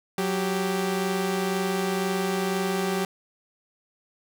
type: tone pair together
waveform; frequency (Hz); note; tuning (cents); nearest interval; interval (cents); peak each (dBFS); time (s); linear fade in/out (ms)
sawtooth; 185 / 392; F#3 / G4; 0 / 0; octave + minor second; 1300; -23; 0.18-3.05; 2
effects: none